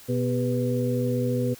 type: harmonic tone with a mistuned harmonic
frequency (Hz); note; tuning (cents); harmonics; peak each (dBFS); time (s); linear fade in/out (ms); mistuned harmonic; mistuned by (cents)
123.47; B2; 0; 1 / 2 / 3 / 4; -26 / -27 / -32 / -28; 0.08-1.55; 20; 3; +130
effects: white hiss -48 dBFS RMS until 1.59 s